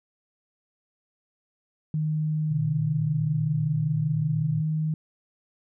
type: tone with pitch glide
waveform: sine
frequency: 154.5 to 156.02 Hz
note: D#3 to D#3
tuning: -12 to +5 cents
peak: -23 dBFS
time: 1.94-4.94 s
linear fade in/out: 2 ms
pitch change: +17 cents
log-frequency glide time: 4.04-4.68 s
type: tone with vibrato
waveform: sine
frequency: 123.9 Hz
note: B2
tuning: 6 cents sharp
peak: -28 dBFS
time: 2.5-4.62 s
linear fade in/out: 20 ms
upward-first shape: triangle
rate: 5.2 Hz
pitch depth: 170 cents each way
effects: none